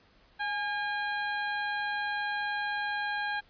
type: harmonic tone with a mistuned harmonic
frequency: 811 Hz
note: G#5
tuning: 41 cents flat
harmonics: 1 / 2 / 3 / 4 / 5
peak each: -34 / -32 / -43 / -44 / -45 dBFS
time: 0.39-3.41 s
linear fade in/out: 20 ms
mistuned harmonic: 1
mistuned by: +45 cents
effects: pink hiss -62 dBFS RMS until 3.49 s + resampled to 11025 Hz